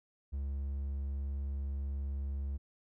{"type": "tone", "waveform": "triangle", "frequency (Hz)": 69.3, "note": "C#2", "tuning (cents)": 0, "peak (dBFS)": -32, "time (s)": [0.32, 2.58], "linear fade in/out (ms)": 20, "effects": []}